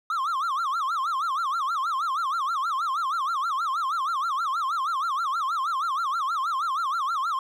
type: tone with vibrato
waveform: triangle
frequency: 1200 Hz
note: D6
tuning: 37 cents sharp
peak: -22 dBFS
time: 0.1-7.39 s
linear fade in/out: 2 ms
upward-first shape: sine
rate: 6.3 Hz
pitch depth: 250 cents each way
effects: none